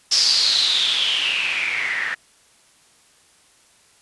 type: noise with low-pass filter sweep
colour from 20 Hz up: blue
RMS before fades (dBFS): -20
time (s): 0.11-2.15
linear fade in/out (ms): 10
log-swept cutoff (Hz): 5200 to 1800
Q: 7.9
effects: white hiss -55 dBFS RMS until 4.01 s + resampled to 24000 Hz